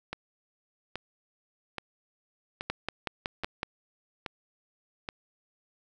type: two click trains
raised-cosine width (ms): 0.3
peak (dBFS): -14 / -18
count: 6 / 7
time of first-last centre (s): 2.7-3.631 / 0.13-5.089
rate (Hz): 5.37 / 1.21
effects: none